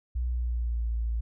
sine tone with pitch glide, 61 to 56.92 Hz, B1 to A#1, -21 to -41 cents, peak -26 dBFS, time 0.15-1.21 s, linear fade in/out 10 ms, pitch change -120 cents, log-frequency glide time 0.3-0.91 s, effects none

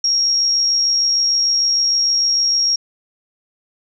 sine tone with amplitude modulation, 5588 Hz, F8, in tune, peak -12 dBFS, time 0.04-2.76 s, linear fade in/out 5 ms, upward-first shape sine, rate 66.6 Hz, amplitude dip 25%, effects none

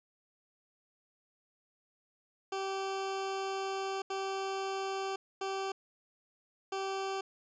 20% pulse tone bursts at uneven times, 387.2 Hz, G4, 21 cents flat, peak -29 dBFS, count 4, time 2.52-4.02 / 4.1-5.16 / 5.41-5.72 / 6.72-7.21 s, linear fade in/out 5 ms, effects resampled to 16000 Hz

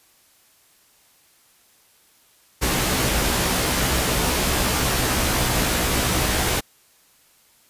pink noise with comb filter, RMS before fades -21 dBFS, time 2.61-6.61 s, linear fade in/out 20 ms, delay 16 ms, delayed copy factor +0.65, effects white hiss -57 dBFS RMS until 7.69 s + resampled to 32000 Hz

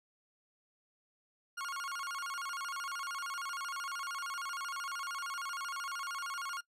40% pulse tone with vibrato, 1244.5 Hz, D#6, in tune, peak -37 dBFS, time 1.57-6.61 s, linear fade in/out 10 ms, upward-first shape square, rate 13 Hz, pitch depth 220 cents each way, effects noise-tail reverb RT60 0.1 s tail -22 dB re dry + low-pass 11000 Hz 12 dB/octave

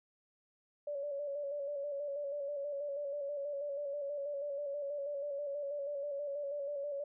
sine tone with vibrato, 571 Hz, D5, 49 cents flat, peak -36 dBFS, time 0.87-7.04 s, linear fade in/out 5 ms, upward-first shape square, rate 6.2 Hz, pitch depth 40 cents each way, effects none

